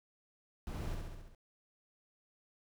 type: noise with echo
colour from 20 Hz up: brown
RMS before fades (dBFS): -40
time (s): 0.67-0.94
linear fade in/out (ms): 0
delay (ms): 68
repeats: 6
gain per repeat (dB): -3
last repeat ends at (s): 1.348
effects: none